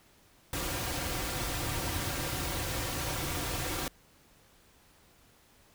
pink noise with comb filter, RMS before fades -34 dBFS, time 0.53-3.88 s, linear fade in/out 2 ms, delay 4.7 ms, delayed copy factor -0.55, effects pink hiss -62 dBFS RMS until 5.74 s

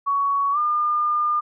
sine tone with pitch glide, 1120 to 1207.3 Hz, C#6 to D6, +18 to +47 cents, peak -18 dBFS, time 0.06-1.41 s, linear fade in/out 20 ms, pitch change +129 cents, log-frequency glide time 0.52-0.58 s, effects none

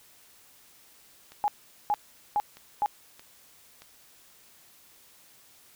click train, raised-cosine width 0.2 ms, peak -30 dBFS, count 5, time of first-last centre 1.32-3.82 s, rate 1.6 Hz
sine tone bursts, 830.6 Hz, G#5, in tune, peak -22 dBFS, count 4, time 1.44-2.86 s, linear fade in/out 0 ms, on 40 ms, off 420 ms
effects white hiss -57 dBFS RMS until 5.75 s

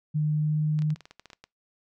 sine tone with pitch glide, 151.8 to 152.86 Hz, D#3 to D#3, -42 to -30 cents, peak -22 dBFS, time 0.14-0.95 s, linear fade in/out 20 ms, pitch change +12 cents, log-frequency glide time 0.37-0.56 s
clicks, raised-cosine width 0.2 ms, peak -28 dBFS, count 12, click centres 0.79 / 0.821 / 0.904 / 0.96 / 1.007 / 1.055 / 1.11 / 1.196 / 1.257 / 1.302 / 1.332 / 1.44 s
effects noise-tail reverb RT60 0.2 s tail -24 dB re dry

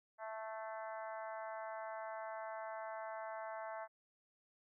harmonic tone with a mistuned harmonic, 220 Hz, A3, in tune, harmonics 3 / 4 / 5 / 6 / 7 / 8 / 9, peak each -46 / -48 / -52 / -55 / -55 / -58 / -60 dBFS, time 0.18-3.88 s, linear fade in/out 50 ms, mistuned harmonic 9, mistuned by +40 cents, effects none

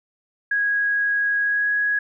sine tone with pitch glide, 1652 to 1666.4 Hz, G#6 to G#6, -10 to +5 cents, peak -18 dBFS, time 0.51-1.99 s, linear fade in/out 5 ms, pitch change +15 cents, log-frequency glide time 1.41-1.7 s, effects none

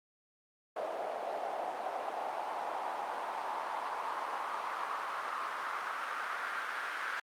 pink noise with band-pass filter sweep, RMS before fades -37 dBFS, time 0.76-7.2 s, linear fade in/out 5 ms, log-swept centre 640 to 1500 Hz, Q 3.1, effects high-pass 400 Hz 12 dB/octave + Opus 48 kbps

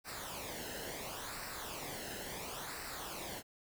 pink noise with flanger, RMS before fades -44 dBFS, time 0.04-3.43 s, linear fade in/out 50 ms, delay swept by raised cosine 0.3 to 0.87 ms, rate 0.72 Hz, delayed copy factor -0.65, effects none

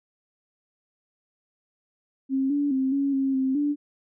sine tone with pitch steps, 267.6 / 287.4 / 264.3 / 278.2 / 269.6 / 263.8 / 291.2 Hz, C4 / D4 / C4 / C#4 / C#4 / C4 / D4, +39 / -37 / +18 / +6 / -48 / +14 / -15 cents, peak -21 dBFS, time 2.29-3.76 s, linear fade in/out 50 ms, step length 210 ms, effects none

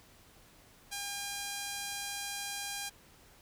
5% pulse tone, 806 Hz, G5, 48 cents sharp, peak -25 dBFS, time 0.91-2.9 s, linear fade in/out 20 ms, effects pink hiss -60 dBFS RMS until 3.41 s

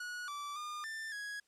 45% pulse tone with pitch steps, 1460 / 1162 / 1210 / 1781 / 1663 Hz, F#6 / D6 / D#6 / A6 / G#6, -24 / -19 / -49 / +21 / +2 cents, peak -40 dBFS, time 0-1.4 s, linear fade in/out 5 ms, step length 280 ms, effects white hiss -75 dBFS RMS until 1.47 s + low-pass 9000 Hz 12 dB/octave

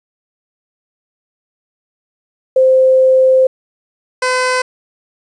sine / 15% pulse tone pair in turn, 521 / 508.2 Hz, C5 / B4, -7 / +49 cents, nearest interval unison, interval 44 cents, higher first, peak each -6 dBFS, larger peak neither, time 2.56-3.47 / 4.22-4.62 s, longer first, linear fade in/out 5 ms, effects resampled to 22050 Hz + 8-bit

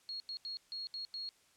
sine tone bursts at uneven times, 4300 Hz, C8, 47 cents sharp, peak -39 dBFS, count 6, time 0.09-0.2 / 0.29-0.37 / 0.45-0.57 / 0.72-0.87 / 0.94-1.05 / 1.14-1.29 s, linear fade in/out 0 ms, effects white hiss -68 dBFS RMS until 1.56 s + low-pass 9000 Hz 12 dB/octave

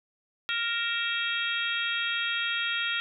harmonic tone with a mistuned harmonic, 466.2 Hz, A#4, in tune, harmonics 3 / 4 / 5 / 6 / 7 / 8, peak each -32 / -34 / -38 / -34 / -32 / -37 dBFS, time 0.49-3 s, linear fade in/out 0 ms, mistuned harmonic 6, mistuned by -75 cents, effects none

